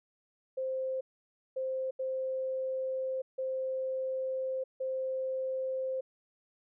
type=tone bursts at uneven times; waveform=sine; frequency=523.3 Hz; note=C5; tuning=in tune; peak=-31 dBFS; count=5; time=0.57-1.01 / 1.56-1.91 / 1.99-3.22 / 3.38-4.64 / 4.8-6.01 s; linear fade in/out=10 ms; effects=none